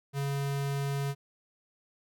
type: tone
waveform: square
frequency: 139.8 Hz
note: C#3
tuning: 15 cents sharp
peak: -30 dBFS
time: 0.13-1.15 s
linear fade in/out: 50 ms
effects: none